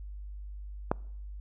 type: click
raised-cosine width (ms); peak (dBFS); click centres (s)
1; -11; 0.915
effects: noise-tail reverb RT60 0.7 s tail -26 dB re dry + added 50 Hz sine -39 dBFS peak until 1.4 s